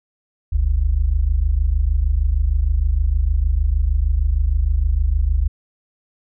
sine tone pair together, 45.11 / 71.6 Hz, F#1 / D2, -43 / -43 cents, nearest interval minor sixth, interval 800 cents, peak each -17 dBFS, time 0.52-5.48 s, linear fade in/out 10 ms, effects none

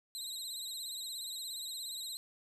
25% pulse tone with vibrato, 3951 Hz, B7, in tune, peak -35 dBFS, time 0.15-2.17 s, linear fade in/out 0 ms, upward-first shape sine, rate 17 Hz, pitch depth 86 cents each way, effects none

